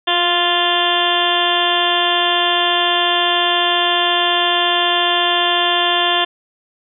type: harmonic tone with a mistuned harmonic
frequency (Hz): 349.2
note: F4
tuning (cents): 0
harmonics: 1 / 2 / 3 / 4 / 5 / 6 / 7 / 8 / 9 / 10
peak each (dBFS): -24 / -20 / -21 / -28 / -22 / -32 / -32 / -23 / -20 / -20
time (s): 0.07-6.25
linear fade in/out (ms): 10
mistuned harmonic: 1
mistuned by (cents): +20
effects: none